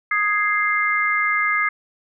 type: chord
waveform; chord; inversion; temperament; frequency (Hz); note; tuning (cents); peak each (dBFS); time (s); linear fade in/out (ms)
sine; Ab major; second; equal; 1244.5 / 1661.2 / 2093; Eb6 / Ab6 / C7; 0 / 0 / 0; -22 / -23 / -20; 0.11-1.69; 5
effects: none